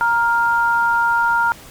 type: tone pair together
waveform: sine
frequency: 935.7 / 1402 Hz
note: A#5 / F6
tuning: +6 / +6 cents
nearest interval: perfect fifth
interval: 700 cents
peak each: -16 dBFS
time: 0.01-1.52 s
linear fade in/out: 0 ms
effects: pink hiss -40 dBFS RMS until 1.7 s + MP3 96 kbps